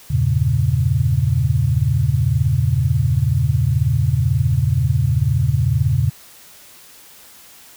sine chord, E diminished seventh, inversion none, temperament equal, 82.41 / 98 / 116.54 / 138.59 Hz, E2 / G2 / Bb2 / Db3, 0 / 0 / 0 / 0 cents, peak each -21 / -22 / -18 / -18 dBFS, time 0.1-6.1 s, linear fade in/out 10 ms, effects white hiss -44 dBFS RMS until 7.76 s

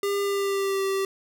square tone with pitch glide, 401.4 to 388.4 Hz, G4 to G4, +41 to -16 cents, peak -24 dBFS, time 0.03-1.05 s, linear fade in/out 2 ms, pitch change -57 cents, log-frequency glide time 0.22-0.83 s, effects none

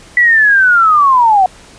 sine linear sweep, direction down, 1975.5 to 726 Hz, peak -5 dBFS, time 0.17-1.46 s, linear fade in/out 2 ms, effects pink hiss -39 dBFS RMS until 1.78 s + resampled to 22050 Hz

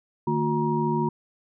sine tone cluster, 153.7 / 227.3 / 360.5 / 947 Hz, D#3 / A#3 / F#4 / A#5, -21 / -43 / -45 / +27 cents, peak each -27 dBFS, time 0.27-1.09 s, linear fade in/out 5 ms, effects none

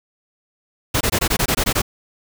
pink noise bursts, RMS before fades -18 dBFS, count 10, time 0.94-1.819 s, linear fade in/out 10 ms, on 69 ms, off 21 ms, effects none

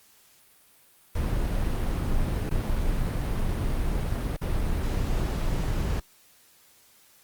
brown noise with dropouts, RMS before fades -26 dBFS, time 1.15-6 s, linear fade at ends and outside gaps 5 ms, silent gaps 2.495-2.51 / 4.366-4.414 s, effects white hiss -58 dBFS RMS until 7.23 s + Opus 48 kbps

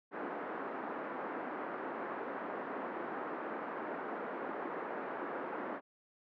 pink band-pass noise, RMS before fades -41 dBFS, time 0.11-5.81 s, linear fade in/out 50 ms, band 270 to 1600 Hz, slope 24 dB/octave, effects none

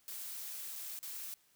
blue noise with dropouts, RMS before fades -44 dBFS, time 0.08-1.34 s, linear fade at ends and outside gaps 0 ms, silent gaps 0.755-0.759 / 0.99-1.029 s, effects white hiss -70 dBFS RMS until 1.55 s

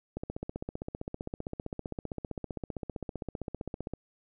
click train, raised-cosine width 2 ms, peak -22 dBFS, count 59, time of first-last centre 0.17-3.936 s, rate 15.4 Hz, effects none

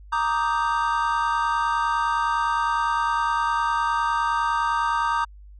triangle chord, Eb major seventh, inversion second, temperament equal, 932.3 / 1174.7 / 1244.5 / 1568 Hz, Bb5 / D6 / Eb6 / G6, 0 / 0 / 0 / 0 cents, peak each -22 / -25 / -25 / -27 dBFS, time 0.12-5.25 s, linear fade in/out 10 ms, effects added 50 Hz sine -42 dBFS peak until 5.59 s + resampled to 22050 Hz

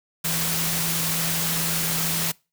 sine tone in noise, 164.81 Hz, E3, in tune, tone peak -30 dBFS, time 0.24-2.32 s, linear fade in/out 10 ms, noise white, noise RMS -25 dBFS, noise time 0.24-2.32 s, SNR -8 dB, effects noise-tail reverb RT60 0.3 s tail -25 dB re dry

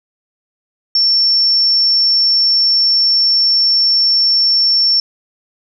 sine tone, 5430 Hz, F8, 50 cents flat, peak -9 dBFS, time 0.95-5 s, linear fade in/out 2 ms, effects none

